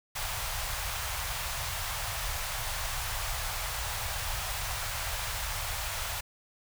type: band-stop noise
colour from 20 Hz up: pink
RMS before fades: -34 dBFS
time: 0.15-6.21 s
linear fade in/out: 10 ms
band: 110 to 670 Hz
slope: 24 dB/octave
effects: none